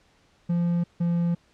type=tone pair in turn; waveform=triangle; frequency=172.5 / 171.53 Hz; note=F3 / F3; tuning=-21 / -31 cents; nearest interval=unison; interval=10 cents; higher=first; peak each=-19 dBFS; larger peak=neither; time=0.49-0.84 / 1-1.35 s; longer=neither; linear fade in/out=10 ms; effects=pink hiss -62 dBFS RMS until 1.53 s + low-pass 6000 Hz 12 dB/octave